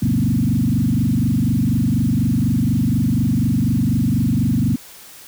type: tone with frequency modulation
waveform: sine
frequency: 180 Hz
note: F#3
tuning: 47 cents flat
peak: -14 dBFS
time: 0.02-4.76 s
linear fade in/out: 5 ms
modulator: 24.1 Hz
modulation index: 3.5
effects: white hiss -41 dBFS RMS until 5.27 s